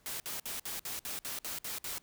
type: noise bursts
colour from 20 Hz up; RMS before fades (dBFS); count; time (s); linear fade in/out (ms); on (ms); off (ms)
white; -39; 10; 0.06-1.982; 0; 140; 58
effects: pink hiss -67 dBFS RMS until 2.02 s